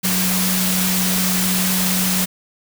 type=tone in noise; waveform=sine; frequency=185 Hz; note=F#3; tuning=in tune; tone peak=-20 dBFS; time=0.03-2.26 s; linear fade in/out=20 ms; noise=white; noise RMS=-20 dBFS; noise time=0.03-2.26 s; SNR=-3 dB; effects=none